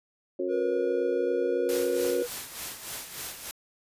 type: harmonic tone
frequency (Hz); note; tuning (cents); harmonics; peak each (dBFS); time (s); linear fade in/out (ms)
90.7; F#2; -34; 3 / 4 / 5 / 6; -36 / -29 / -38 / -33; 0.39-2.23; 5
type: tone with pitch glide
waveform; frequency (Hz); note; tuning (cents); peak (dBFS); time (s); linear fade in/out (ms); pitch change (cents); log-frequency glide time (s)
triangle; 480.9 to 484.2; B4 to B4; -46 to -34; -25; 0.48-2.28; 50; +12; 1.41-1.87
type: noise with tremolo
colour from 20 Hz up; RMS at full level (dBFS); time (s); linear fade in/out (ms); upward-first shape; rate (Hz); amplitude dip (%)
white; -35; 1.69-3.51; 0; sine; 3.4; 60
effects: resampled to 32000 Hz